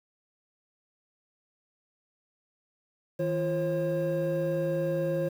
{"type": "tone cluster", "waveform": "triangle", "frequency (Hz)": [160.4, 344.4, 538], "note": ["E3", "F4", "C5"], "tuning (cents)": [-47, -24, 48], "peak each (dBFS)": [-29, -31, -26], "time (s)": [3.19, 5.29], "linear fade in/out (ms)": 10, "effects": ["tanh soft clip ceiling -16 dBFS", "9-bit"]}